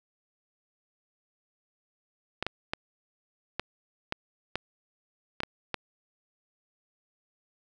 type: clicks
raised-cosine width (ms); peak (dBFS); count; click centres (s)
0.3; -13; 9; 2.426 / 2.466 / 2.735 / 3.596 / 4.124 / 4.556 / 5.404 / 5.434 / 5.743
effects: none